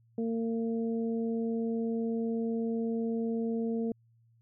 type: harmonic tone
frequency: 228 Hz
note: A#3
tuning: 38 cents flat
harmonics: 1 / 2 / 3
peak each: -30 / -34 / -47 dBFS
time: 0.18-3.92 s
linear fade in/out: 2 ms
effects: added 115 Hz sine -62 dBFS peak until 4.41 s